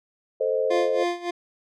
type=chord; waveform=sine; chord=A diminished; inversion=none; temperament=equal; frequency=440 / 523.3 / 622.3 Hz; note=A4 / C5 / Eb5; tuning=0 / 0 / 0 cents; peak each=-26 / -23 / -28 dBFS; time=0.4-1.04 s; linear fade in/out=10 ms
type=tone with tremolo; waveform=25% pulse; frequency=349.2 Hz; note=F4; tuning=in tune; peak=-18 dBFS; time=0.7-1.31 s; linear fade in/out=10 ms; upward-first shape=sine; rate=3.5 Hz; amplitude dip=85%
effects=low-pass 5000 Hz 12 dB/octave